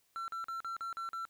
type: tone bursts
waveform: triangle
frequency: 1350 Hz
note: E6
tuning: 41 cents sharp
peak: -35 dBFS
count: 7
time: 0.16-1.252 s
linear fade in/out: 0 ms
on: 120 ms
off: 42 ms
effects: white hiss -73 dBFS RMS until 1.29 s